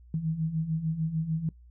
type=beating tone pair; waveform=sine; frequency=155.56 / 162.26 Hz; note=D#3 / E3; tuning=0 / -27 cents; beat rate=6.7 Hz; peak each=-33 / -28 dBFS; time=0.14-1.49 s; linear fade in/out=2 ms; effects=noise-tail reverb RT60 0.1 s tail -21 dB re dry + added 60 Hz sine -50 dBFS peak until 1.7 s